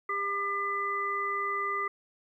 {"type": "harmonic tone", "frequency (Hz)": 400.2, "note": "G4", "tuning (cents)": 36, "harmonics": [1, 3, 5], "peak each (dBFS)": [-38, -30, -34], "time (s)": [0.09, 1.88], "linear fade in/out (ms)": 5, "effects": ["11-bit"]}